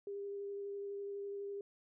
sine tone with vibrato, 401.3 Hz, G4, 41 cents sharp, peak -40 dBFS, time 0.07-1.61 s, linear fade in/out 2 ms, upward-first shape square, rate 12 Hz, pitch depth 8 cents each way, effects none

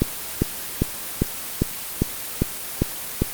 click train, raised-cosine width 3 ms, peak -4 dBFS, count 9, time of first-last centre 0.02-3.22 s, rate 2.5 Hz, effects white hiss -31 dBFS RMS until 3.33 s + Opus 24 kbps

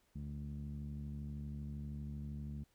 sawtooth tone with low-pass filter, 72.7 Hz, D2, 17 cents flat, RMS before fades -44 dBFS, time 0.15-2.64 s, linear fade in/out 10 ms, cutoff 190 Hz, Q 4.6, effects pink hiss -75 dBFS RMS until 2.74 s

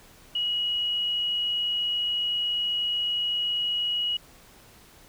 sine tone, 2907 Hz, F#7, 31 cents flat, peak -24 dBFS, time 0.35-4.17 s, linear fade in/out 5 ms, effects pink hiss -53 dBFS RMS until 5.08 s

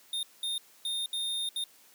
square tone bursts at uneven times, 3655 Hz, A#7, 35 cents flat, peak -31 dBFS, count 5, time 0.13-0.23 / 0.43-0.58 / 0.85-1.06 / 1.13-1.49 / 1.56-1.64 s, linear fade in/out 2 ms, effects white hiss -59 dBFS RMS until 1.94 s + high-pass 200 Hz 12 dB/octave

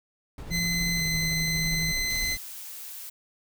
brown noise with tremolo, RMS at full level -35 dBFS, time 0.38-2.37 s, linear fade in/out 2 ms, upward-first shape sine, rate 12 Hz, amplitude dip 30%
20% pulse tone, 2043 Hz, C7, 42 cents flat, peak -21 dBFS, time 0.5-2.38 s, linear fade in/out 50 ms
sine tone with pitch glide, 170.3 to 160.74 Hz, F3 to E3, -43 to -43 cents, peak -29 dBFS, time 0.51-1.92 s, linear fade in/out 5 ms, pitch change -100 cents, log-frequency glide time 0.95-1.03 s
blue noise, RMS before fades -40 dBFS, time 2.09-3.1 s, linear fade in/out 10 ms
effects none

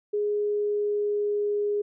sine tone with pitch glide, 415.3 to 412.7 Hz, G#4 to G#4, 0 to -11 cents, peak -23 dBFS, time 0.13-1.82 s, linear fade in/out 10 ms, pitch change -11 cents, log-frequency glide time 0.32-1.67 s, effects none

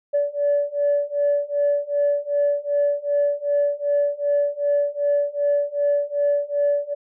sine beating tone pair, 575 / 577.6 Hz, D5 / D5, -37 / -29 cents, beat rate 2.6 Hz, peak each -21 / -20 dBFS, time 0.13-6.95 s, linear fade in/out 20 ms, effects tanh soft clip ceiling -12 dBFS

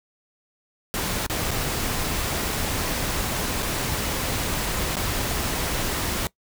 pink noise with dropouts, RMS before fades -26 dBFS, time 0.94-6.27 s, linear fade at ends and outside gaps 0 ms, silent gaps 1.264-1.298 / 1.508-1.514 / 3.624-3.628 / 4.956-4.968 s, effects noise-tail reverb RT60 0.1 s tail -21 dB re dry

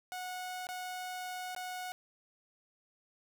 sawtooth tone with dropouts, 733 Hz, F#5, 16 cents flat, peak -35 dBFS, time 0.12-1.92 s, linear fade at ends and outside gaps 0 ms, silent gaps 0.669-0.689 / 1.549-1.563 s, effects none

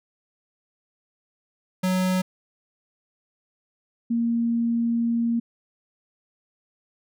square / sine tone pair in turn, 185 / 233.1 Hz, F#3 / A#3, 0 / 0 cents, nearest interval major third, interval 400 cents, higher second, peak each -21 / -20 dBFS, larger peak second, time 1.83-2.22 / 4.1-5.4 s, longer second, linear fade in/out 10 ms, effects none

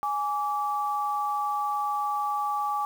sine tone pair together, 830.6 / 1157.7 Hz, G#5 / D6, 0 / -25 cents, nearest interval tritone, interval 575 cents, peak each -28 dBFS, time 0.03-2.85 s, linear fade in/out 0 ms, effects 8-bit

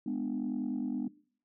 sine chord, G# diminished, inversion none, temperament just, 207.7 / 249.2 / 299 Hz, G#3 / B3 / D4, 0 / +16 / +31 cents, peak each -36 / -33 / -35 dBFS, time 0.06-1.08 s, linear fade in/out 5 ms, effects noise-tail reverb RT60 0.5 s tail -21 dB re dry + tanh soft clip ceiling -26 dBFS

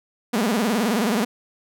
sawtooth tone with vibrato, 221.1 Hz, A3, 9 cents sharp, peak -15 dBFS, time 0.33-1.25 s, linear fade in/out 10 ms, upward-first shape sine, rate 19 Hz, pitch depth 200 cents each way, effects none

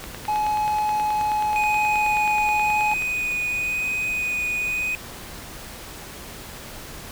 click train, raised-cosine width 0.3 ms, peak -17 dBFS, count 29, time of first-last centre 0.04-3.022 s, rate 9.39 Hz
triangle tone, 847 Hz, G#5, 34 cents sharp, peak -18 dBFS, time 0.28-2.94 s, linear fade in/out 5 ms
triangle tone with vibrato, 2489 Hz, D#7, in tune, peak -21 dBFS, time 1.56-4.95 s, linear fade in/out 0 ms, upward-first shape sine, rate 0.94 Hz, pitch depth 10 cents each way
effects pink hiss -38 dBFS RMS until 7.11 s

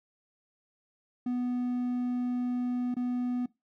triangle tone with dropouts, 246.9 Hz, B3, in tune, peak -26 dBFS, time 1.26-3.46 s, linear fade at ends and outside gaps 5 ms, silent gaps 2.943-2.966 s, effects noise-tail reverb RT60 0.2 s tail -20 dB re dry

